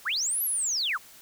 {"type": "linear two-way sweep", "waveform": "sine", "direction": "up then down", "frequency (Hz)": [909, 12000, 909], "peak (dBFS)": -25, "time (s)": [0.05, 0.98], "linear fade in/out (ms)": 20, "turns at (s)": 0.43, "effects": ["white hiss -51 dBFS RMS until 1.21 s"]}